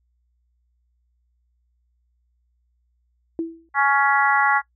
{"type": "tone with exponential decay", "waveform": "sine", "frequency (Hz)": 329.6, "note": "E4", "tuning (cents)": 0, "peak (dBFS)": -19, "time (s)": [3.39, 3.69], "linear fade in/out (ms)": 1, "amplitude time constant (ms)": 64}
{"type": "harmonic tone", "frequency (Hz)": 279.2, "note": "C#4", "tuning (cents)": 13, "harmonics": [3, 4, 5, 6, 7], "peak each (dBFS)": [-20, -21, -22, -23, -23], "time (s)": [3.74, 4.62], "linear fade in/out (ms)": 50}
{"effects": ["noise-tail reverb RT60 0.1 s tail -21 dB re dry", "added 60 Hz sine -64 dBFS peak until 4.75 s"]}